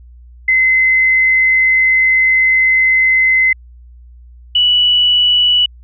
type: tone pair in turn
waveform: sine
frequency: 2052 / 2951 Hz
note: C7 / F#7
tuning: -34 / -5 cents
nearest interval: tritone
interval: 629 cents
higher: second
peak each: -8 dBFS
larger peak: neither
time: 0.48-3.53 / 4.55-5.66 s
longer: first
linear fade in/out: 5 ms
effects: added 60 Hz sine -36 dBFS peak until 5.83 s